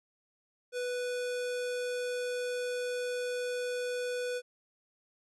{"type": "tone", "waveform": "square", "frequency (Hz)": 493.9, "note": "B4", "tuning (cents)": 0, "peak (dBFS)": -33, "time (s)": [0.72, 4.42], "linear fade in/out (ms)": 50, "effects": ["resampled to 24000 Hz"]}